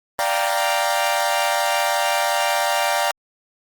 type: chord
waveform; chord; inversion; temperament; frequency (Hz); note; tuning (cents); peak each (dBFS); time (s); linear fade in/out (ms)
sawtooth; G minor seventh; second; equal; 587.3 / 698.5 / 784 / 932.3; D5 / F5 / G5 / Bb5; 0 / 0 / 0 / 0; -20; 0.19-3.11; 0
effects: Opus 24 kbps